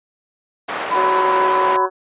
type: band-pass noise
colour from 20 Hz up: pink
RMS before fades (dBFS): -25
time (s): 0.68-1.77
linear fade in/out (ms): 10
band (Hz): 540 to 2000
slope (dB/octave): 12
type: tone with vibrato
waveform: sine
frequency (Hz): 1000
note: B5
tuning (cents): +21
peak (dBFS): -15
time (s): 0.91-1.86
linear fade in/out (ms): 5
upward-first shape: sine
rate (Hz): 13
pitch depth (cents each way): 17
type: harmonic tone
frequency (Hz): 187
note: F#3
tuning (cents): +19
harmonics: 2 / 3 / 4 / 5 / 6 / 7 / 8 / 9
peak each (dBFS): -21 / -25 / -27 / -29 / -31 / -32 / -33 / -34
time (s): 0.93-1.9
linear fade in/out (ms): 50
effects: resampled to 8000 Hz